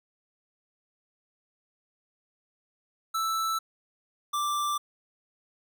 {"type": "tone pair in turn", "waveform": "square", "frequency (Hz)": [1320, 1176], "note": ["E6", "D6"], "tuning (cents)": [2, 2], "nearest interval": "major second", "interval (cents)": 200, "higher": "first", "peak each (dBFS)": -27, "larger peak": "neither", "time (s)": [[3.14, 3.59], [4.33, 4.78]], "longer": "neither", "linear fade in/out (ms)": 10, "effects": []}